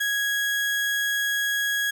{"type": "tone", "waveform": "35% pulse", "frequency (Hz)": 1657, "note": "G#6", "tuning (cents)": -4, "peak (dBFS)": -21, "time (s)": [0, 1.91], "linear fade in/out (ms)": 10, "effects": []}